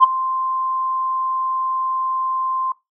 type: tone with ADSR envelope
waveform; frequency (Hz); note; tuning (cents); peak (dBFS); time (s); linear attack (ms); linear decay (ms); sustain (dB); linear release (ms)
sine; 1045; C6; -2; -3; 0-2.72; 36; 15; -16; 3
effects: noise-tail reverb RT60 0.2 s tail -20 dB re dry + tanh soft clip ceiling 0 dBFS